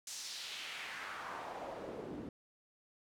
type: noise with band-pass filter sweep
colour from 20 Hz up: pink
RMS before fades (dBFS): -45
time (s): 0.07-2.29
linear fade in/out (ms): 2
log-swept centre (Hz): 6700 to 260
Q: 1.8
effects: none